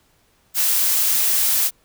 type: noise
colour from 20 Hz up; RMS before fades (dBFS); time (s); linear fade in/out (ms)
blue; -18; 0.54-1.71; 50
effects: pink hiss -60 dBFS RMS until 1.84 s